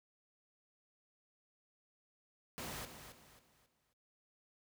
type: noise with echo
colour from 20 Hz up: pink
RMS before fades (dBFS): -44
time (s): 2.58-2.85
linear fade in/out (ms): 0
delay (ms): 270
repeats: 4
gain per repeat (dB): -9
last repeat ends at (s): 3.93
effects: noise-tail reverb RT60 0.1 s tail -19 dB re dry + high-pass 60 Hz 12 dB/octave